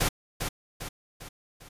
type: noise with echo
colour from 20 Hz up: pink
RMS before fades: -25 dBFS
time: 0-0.09 s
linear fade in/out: 10 ms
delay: 400 ms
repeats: 4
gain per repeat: -6 dB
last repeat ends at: 1.69 s
effects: resampled to 32000 Hz